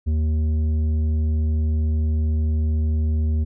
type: tone with tanh clipping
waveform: sine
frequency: 77.78 Hz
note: D#2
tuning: in tune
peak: -19 dBFS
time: 0.06-3.45 s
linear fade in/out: 20 ms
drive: 8 dB
effects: none